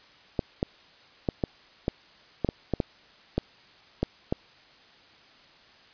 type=clicks; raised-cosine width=2 ms; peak=-11 dBFS; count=12; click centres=0.392 / 0.629 / 1.288 / 1.438 / 1.881 / 2.447 / 2.489 / 2.737 / 2.802 / 3.38 / 4.03 / 4.325 s; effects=white hiss -55 dBFS RMS until 5.93 s + resampled to 11025 Hz